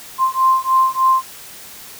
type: beating tone pair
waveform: sine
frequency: 1046.5 / 1049.8 Hz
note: C6 / C6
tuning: 0 / +5 cents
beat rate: 3.3 Hz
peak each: -15 dBFS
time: 0.18-1.23 s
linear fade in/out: 50 ms
effects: white hiss -37 dBFS RMS until 1.99 s